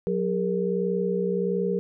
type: tone cluster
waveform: sine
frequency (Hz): 184.2 / 405.4 / 466.8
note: F#3 / G#4 / A#4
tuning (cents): -7 / -42 / +2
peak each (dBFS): -27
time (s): 0.07-1.79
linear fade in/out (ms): 0
effects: none